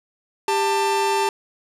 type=tone pair together; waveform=45% pulse; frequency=396.4 / 890 Hz; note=G4 / A5; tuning=+19 / +20 cents; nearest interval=octave + major second; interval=1401 cents; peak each=-22 / -20 dBFS; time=0.48-1.29 s; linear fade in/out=2 ms; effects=low-pass 10000 Hz 12 dB/octave